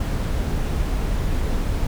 brown noise, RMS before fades -22 dBFS, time 0-1.87 s, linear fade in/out 5 ms, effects none

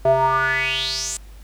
square tone with band-pass filter sweep, 132.2 Hz, C3, 18 cents sharp, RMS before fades -20 dBFS, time 0.05-1.17 s, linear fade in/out 2 ms, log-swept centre 590 to 8000 Hz, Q 6.4, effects added 50 Hz sine -38 dBFS peak until 1.43 s + pink hiss -52 dBFS RMS until 1.43 s

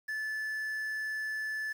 triangle tone with quantisation, 1739 Hz, A6, 21 cents flat, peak -31 dBFS, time 0.08-1.73 s, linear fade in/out 10 ms, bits 9, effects none

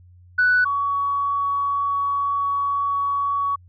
sine tone pair in turn, 1486 / 1125.5 Hz, F#6 / C#6, +7 / +26 cents, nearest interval perfect fourth, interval 481 cents, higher first, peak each -13 / -19 dBFS, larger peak first, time 0.38-0.65 / 0.65-3.56 s, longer second, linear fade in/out 10 ms, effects tanh soft clip ceiling -10 dBFS + added 89 Hz sine -46 dBFS peak until 3.68 s

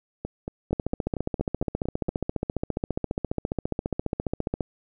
two click trains, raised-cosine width 2 ms, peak -17 / -12 dBFS, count 9 / 58, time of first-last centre 0.25-2.085 / 0.73-4.608 s, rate 4.36 / 14.7 Hz, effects none

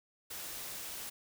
white noise, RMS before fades -43 dBFS, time 0.3-1.1 s, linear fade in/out 10 ms, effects none

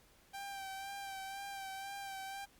sawtooth tone with vibrato, 784 Hz, G5, in tune, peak -39 dBFS, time 0.33-2.46 s, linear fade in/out 20 ms, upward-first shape sine, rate 2 Hz, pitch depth 28 cents each way, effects pink hiss -66 dBFS RMS until 2.59 s + Opus 48 kbps

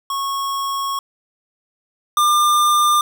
square tone pair in turn, 1100 / 1198.7 Hz, C#6 / D6, -14 / +35 cents, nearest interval minor second, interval 149 cents, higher second, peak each -21 / -13 dBFS, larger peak second, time 0.1-0.99 / 2.17-3.01 s, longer first, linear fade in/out 2 ms, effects none

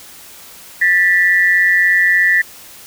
sine tone pair together, 1773 / 1956.3 Hz, A6 / B6, +13 / -17 cents, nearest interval major second, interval 170 cents, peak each -12 dBFS, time 0.81-2.42 s, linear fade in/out 10 ms, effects white hiss -38 dBFS RMS until 2.86 s

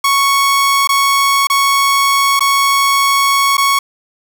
sawtooth tone with dropouts, 1108.7 Hz, C#6, in tune, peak -6 dBFS, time 0.04-3.79 s, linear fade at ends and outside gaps 5 ms, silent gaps 0.874-0.89 / 1.471-1.499 / 2.394-2.406 / 3.57-3.579 s, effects none

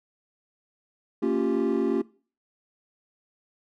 triangle chord, G half-diminished seventh, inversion first, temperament equal with one note detuned, 228.7 / 277.2 / 349.2 / 392 Hz, Bb3 / Db4 / F4 / G4, -33 / 0 / 0 / 0 cents, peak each -25 dBFS, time 1.22-2.02 s, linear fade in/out 10 ms, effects noise-tail reverb RT60 0.4 s tail -21 dB re dry + tanh soft clip ceiling -13 dBFS

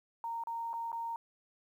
sine tone with dropouts, 924 Hz, A#5, 16 cents flat, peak -35 dBFS, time 0.24-1.16 s, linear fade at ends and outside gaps 1 ms, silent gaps 0.437-0.471 / 0.732-0.738 / 0.918-0.928 s, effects 11-bit

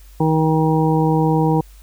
harmonic tone, 158.3 Hz, D#3, 30 cents sharp, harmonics 1 / 2 / 3 / 5 / 6, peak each -16 / -19 / -21 / -23 / -24 dBFS, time 0.2-1.61 s, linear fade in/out 5 ms, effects added 49 Hz sine -40 dBFS peak until 1.82 s + white hiss -52 dBFS RMS until 1.82 s

